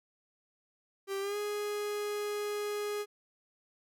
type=tone with pitch glide; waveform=45% pulse; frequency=392 to 415.1 Hz; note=G4 to G#4; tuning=0 to -1 cents; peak=-33 dBFS; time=1.07-3.06 s; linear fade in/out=50 ms; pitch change=+99 cents; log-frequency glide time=1.2-1.37 s; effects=none